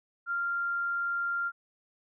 sine tone, 1391 Hz, F6, 7 cents flat, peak -28 dBFS, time 0.26-1.52 s, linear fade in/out 50 ms, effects none

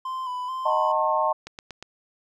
triangle tone with vibrato, 1018 Hz, C6, 48 cents flat, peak -26 dBFS, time 0.05-0.92 s, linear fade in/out 5 ms, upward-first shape square, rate 2.3 Hz, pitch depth 36 cents each way
sine chord, D# diminished seventh, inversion none, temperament just, 622.3 / 746.7 / 896 / 1075.3 Hz, D#5 / F#5 / A5 / C6, 0 / +16 / +31 / +47 cents, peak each -25 / -30 / -24 / -25 dBFS, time 0.65-1.33 s, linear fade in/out 10 ms
click train, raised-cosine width 0.2 ms, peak -20 dBFS, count 4, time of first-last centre 1.47-1.826 s, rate 8.43 Hz
effects none

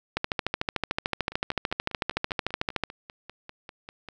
two click trains, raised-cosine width 0.3 ms, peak -9 / -24 dBFS, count 37 / 15, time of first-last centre 0.17-2.837 / 1.32-4.087 s, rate 13.5 / 5.06 Hz, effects none

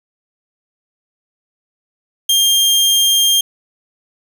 sawtooth tone, 3202 Hz, G7, 36 cents sharp, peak -7 dBFS, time 2.29-3.41 s, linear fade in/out 5 ms, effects none

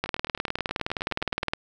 two click trains, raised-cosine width 0.3 ms, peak -9 / -22 dBFS, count 30 / 14, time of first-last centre 0.04-1.535 / 0.06-1.43 s, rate 19.4 / 9.49 Hz, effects none

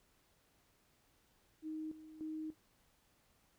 sine tone with tremolo, 312.8 Hz, D#4, 9 cents sharp, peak -40 dBFS, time 1.62-2.55 s, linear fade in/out 50 ms, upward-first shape square, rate 1.7 Hz, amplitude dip 75%, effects pink hiss -73 dBFS RMS until 3.58 s

